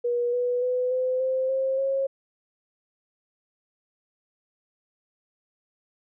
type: tone with pitch steps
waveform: sine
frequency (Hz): 481.6 / 491.2 / 500.9 / 510.8 / 521 / 531.3 / 541.8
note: B4 / B4 / B4 / C5 / C5 / C5 / C#5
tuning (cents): -44 / -9 / +24 / -42 / -7 / +26 / -40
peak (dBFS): -22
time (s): 0.04-2.07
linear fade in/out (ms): 10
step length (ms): 290
effects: none